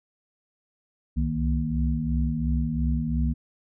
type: tone cluster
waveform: sine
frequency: 64.6 / 67.5 / 157.6 / 234.7 Hz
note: C2 / C#2 / D#3 / A#3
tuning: -21 / -45 / +23 / +12 cents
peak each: -28 dBFS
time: 1.16-3.34 s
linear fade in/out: 20 ms
effects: none